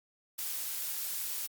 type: noise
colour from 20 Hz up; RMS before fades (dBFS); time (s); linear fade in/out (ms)
blue; -36; 0.38-1.47; 10
effects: Opus 48 kbps